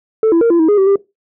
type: tone with pitch steps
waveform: sine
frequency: 440.8 / 334 / 463.9 / 339.8 / 319.6 / 414 / 385.5 / 396.7 Hz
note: A4 / E4 / A#4 / F4 / D#4 / G#4 / G4 / G4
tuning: +3 / +23 / -8 / -47 / +47 / -5 / -29 / +21 cents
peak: -5 dBFS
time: 0.23-0.958 s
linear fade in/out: 2 ms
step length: 91 ms
effects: noise-tail reverb RT60 0.2 s tail -20 dB re dry + tanh soft clip ceiling -7 dBFS